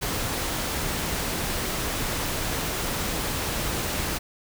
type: noise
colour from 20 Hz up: pink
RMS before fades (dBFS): -28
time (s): 0.01-4.19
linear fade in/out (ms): 20
effects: none